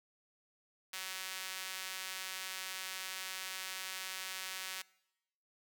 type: tone with high-pass filter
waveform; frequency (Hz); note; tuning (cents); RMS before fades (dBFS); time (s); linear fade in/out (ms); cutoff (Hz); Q
sawtooth; 188.1; F#3; +29; -43; 0.93-4.82; 5; 2100; 0.73
effects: noise-tail reverb RT60 0.9 s tail -23 dB re dry